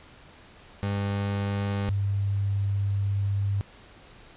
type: tone pair in turn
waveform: 30% pulse / sine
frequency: 100.3 / 99.61 Hz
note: G2 / G2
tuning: +40 / +28 cents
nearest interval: unison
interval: 12 cents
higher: first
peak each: -23 dBFS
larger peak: neither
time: 0.83-1.89 / 1.89-3.61 s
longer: second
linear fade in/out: 0 ms
effects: pink hiss -51 dBFS RMS until 4.36 s + resampled to 8000 Hz